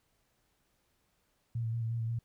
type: tone with vibrato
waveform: sine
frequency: 114.8 Hz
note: A#2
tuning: 26 cents flat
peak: -31 dBFS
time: 1.55-2.19 s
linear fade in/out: 5 ms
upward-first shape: square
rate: 5.6 Hz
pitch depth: 25 cents each way
effects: pink hiss -75 dBFS RMS until 2.24 s